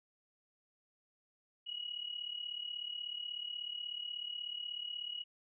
sine tone with amplitude modulation, 2908 Hz, F#7, 31 cents flat, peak -36 dBFS, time 1.66-5.24 s, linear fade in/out 20 ms, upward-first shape sine, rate 36.4 Hz, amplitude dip 75%, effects none

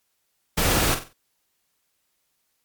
pink noise with echo, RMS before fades -21 dBFS, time 0.57-0.95 s, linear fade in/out 10 ms, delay 46 ms, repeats 4, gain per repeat -9 dB, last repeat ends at 1.134 s, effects white hiss -72 dBFS RMS until 2.64 s + MP3 96 kbps

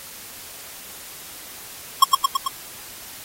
square tone with echo, 1084 Hz, C#6, 39 cents flat, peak -7 dBFS, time 2.02-2.04 s, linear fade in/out 5 ms, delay 110 ms, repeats 4, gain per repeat -3 dB, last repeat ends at 2.48 s, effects white hiss -39 dBFS RMS until 3.24 s + AAC 48 kbps

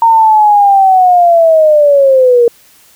sine linear sweep, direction down, 923 to 466.2 Hz, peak -3 dBFS, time 0.02-2.48 s, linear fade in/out 2 ms, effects white hiss -44 dBFS RMS until 2.95 s

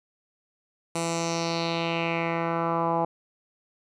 10% pulse tone with low-pass filter sweep, 167.1 Hz, E3, 24 cents sharp, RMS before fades -27 dBFS, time 0.95-3.05 s, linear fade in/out 5 ms, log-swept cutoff 9000 to 860 Hz, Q 3, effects none

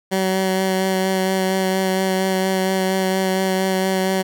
15% pulse tone with vibrato, 189.2 Hz, F#3, 39 cents sharp, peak -11 dBFS, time 0.11-4.23 s, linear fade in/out 20 ms, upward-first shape sine, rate 4.3 Hz, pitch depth 14 cents each way, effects none

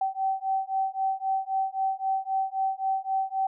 sine beating tone pair, 768 / 771.8 Hz, G5 / G5, -36 / -27 cents, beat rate 3.8 Hz, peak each -28 dBFS, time 0.01-3.47 s, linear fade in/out 5 ms, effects none

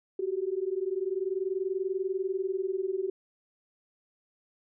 sine tone pair together, 370.1 / 390.4 Hz, F#4 / G4, 0 / -7 cents, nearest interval minor second, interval 93 cents, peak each -31 / -31 dBFS, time 0.19-3.1 s, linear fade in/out 5 ms, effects none

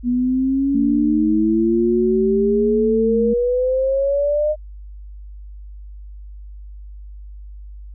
sine exponential sweep, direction up, 241.8 to 614 Hz, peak -15 dBFS, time 0.03-4.56 s, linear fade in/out 50 ms
sine tone with vibrato, 224.3 Hz, A3, 34 cents sharp, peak -18 dBFS, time 0.74-3.34 s, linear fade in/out 10 ms, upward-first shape sine, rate 1.1 Hz, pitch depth 52 cents each way
effects added 50 Hz sine -33 dBFS peak until 7.94 s

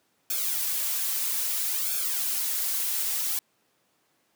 blue noise with flanger, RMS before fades -28 dBFS, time 0.3-3.39 s, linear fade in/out 2 ms, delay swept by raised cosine 1 to 4.9 ms, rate 0.61 Hz, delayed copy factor -0.95, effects pink hiss -69 dBFS RMS until 4.35 s + high-pass 200 Hz 12 dB/octave

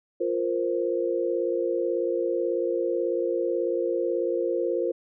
sine chord, F suspended fourth, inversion none, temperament just, 349.2 / 465.6 / 523.8 Hz, F4 / Bb4 / C5, 0 / -2 / +2 cents, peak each -27 / -28 / -28 dBFS, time 0.2-4.92 s, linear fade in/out 10 ms, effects none

